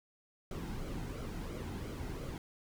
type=noise with flanger; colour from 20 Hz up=brown; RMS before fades=-41 dBFS; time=0.51-2.38 s; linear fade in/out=2 ms; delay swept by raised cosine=1.1 to 1.78 ms; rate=2.9 Hz; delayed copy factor=-0.5; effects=none